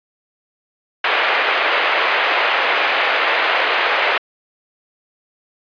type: band-pass noise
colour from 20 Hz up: white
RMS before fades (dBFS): -17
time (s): 1.04-4.18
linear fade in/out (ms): 5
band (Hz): 450 to 2700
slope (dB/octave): 24
effects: resampled to 11025 Hz